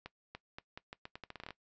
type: accelerating click train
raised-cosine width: 0.3 ms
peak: -28 dBFS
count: 15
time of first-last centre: 0.06-1.506 s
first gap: 290 ms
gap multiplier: 0.81
effects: noise-tail reverb RT60 0.1 s tail -19 dB re dry + resampled to 16000 Hz